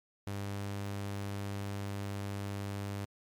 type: tone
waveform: sawtooth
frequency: 100.1 Hz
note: G2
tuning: 37 cents sharp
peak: -32 dBFS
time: 0.27-3.05 s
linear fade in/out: 0 ms
effects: MP3 96 kbps